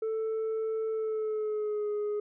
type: tone with pitch glide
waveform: sine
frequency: 441.9 to 417.1 Hz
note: A4 to G#4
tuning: +7 to +7 cents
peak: -26 dBFS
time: 0.02-2.2 s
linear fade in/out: 5 ms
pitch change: -100 cents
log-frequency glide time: 0.91-1.89 s
effects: tanh soft clip ceiling -28 dBFS